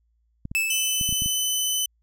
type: clicks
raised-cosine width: 5 ms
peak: -20 dBFS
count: 7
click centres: 0.454 / 0.515 / 1.012 / 1.091 / 1.126 / 1.221 / 1.26 s
type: tone with exponential decay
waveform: 45% pulse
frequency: 2626 Hz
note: E7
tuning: 7 cents flat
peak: -19 dBFS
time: 0.55-1.52 s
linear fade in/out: 0 ms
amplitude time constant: 210 ms
type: tone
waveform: 15% pulse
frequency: 3018 Hz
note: F#7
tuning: 34 cents sharp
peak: -15 dBFS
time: 0.7-1.86 s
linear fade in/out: 5 ms
effects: added 57 Hz sine -64 dBFS peak until 2.02 s